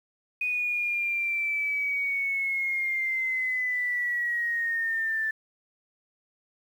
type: linear sweep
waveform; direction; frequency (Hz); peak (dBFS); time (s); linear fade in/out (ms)
sine; down; 2486 to 1759; -25; 0.41-5.31; 5
effects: 9-bit